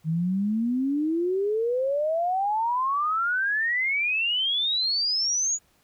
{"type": "exponential sweep", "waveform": "sine", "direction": "up", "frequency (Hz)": [154.6, 6900], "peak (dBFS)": -22, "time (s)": [0.04, 5.59], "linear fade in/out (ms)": 50, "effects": ["pink hiss -64 dBFS RMS until 5.83 s"]}